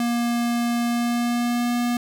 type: tone with pitch glide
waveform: square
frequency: 237.2 to 240.9 Hz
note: A#3 to B3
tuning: +30 to -43 cents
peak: -21 dBFS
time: 0-1.97 s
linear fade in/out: 2 ms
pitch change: +27 cents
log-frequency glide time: 0.87-1.74 s
effects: none